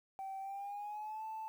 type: tone with pitch glide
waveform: sine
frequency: 774 to 878.9 Hz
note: G5 to A5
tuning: -22 to -2 cents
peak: -39 dBFS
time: 0.19-1.48 s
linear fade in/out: 0 ms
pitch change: +220 cents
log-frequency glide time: 0.4-1.24 s
effects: tanh soft clip ceiling -38 dBFS + 11-bit